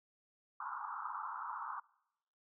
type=band-pass noise; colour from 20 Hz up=white; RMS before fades=-43 dBFS; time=0.6-1.8 s; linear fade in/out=5 ms; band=840 to 1400 Hz; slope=96 dB/octave; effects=noise-tail reverb RT60 0.9 s tail -25 dB re dry